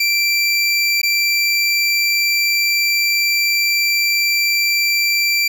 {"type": "tone with dropouts", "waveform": "25% pulse", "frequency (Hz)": 2349, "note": "D7", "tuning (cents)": 0, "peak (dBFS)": -10, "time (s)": [0, 5.48], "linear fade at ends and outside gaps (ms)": 5, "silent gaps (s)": [1.017, 1.031], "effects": ["8-bit"]}